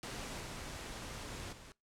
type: noise with level steps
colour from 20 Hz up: pink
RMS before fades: -43 / -45 / -54 dBFS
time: 0.03-1.72 s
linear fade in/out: 0 ms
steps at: 0.4 / 1.52 s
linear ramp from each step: 10 ms
effects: noise-tail reverb RT60 0.2 s tail -22 dB re dry + low-pass 9000 Hz 12 dB/octave